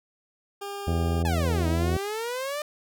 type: tone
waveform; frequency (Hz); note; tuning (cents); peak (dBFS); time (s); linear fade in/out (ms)
20% pulse; 401.7; G4; +42; -28; 0.61-1.23; 10
type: harmonic tone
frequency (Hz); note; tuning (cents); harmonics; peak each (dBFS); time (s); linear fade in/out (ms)
84; E2; +33; 1 / 2 / 3 / 4 / 5 / 6 / 7 / 8 / 9; -24 / -30 / -34 / -36 / -38 / -40 / -41 / -42 / -43; 0.87-1.97; 5
type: exponential two-way sweep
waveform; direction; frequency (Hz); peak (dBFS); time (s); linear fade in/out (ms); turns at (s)
sawtooth; down then up; 880 to 311.1 to 607; -25; 1.25-2.62; 2; 1.67
effects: none